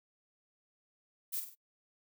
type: noise with echo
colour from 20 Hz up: violet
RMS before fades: -36 dBFS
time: 1.32-1.41 s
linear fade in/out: 20 ms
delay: 48 ms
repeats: 3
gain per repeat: -7 dB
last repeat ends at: 1.554 s
effects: noise-tail reverb RT60 0.1 s tail -24 dB re dry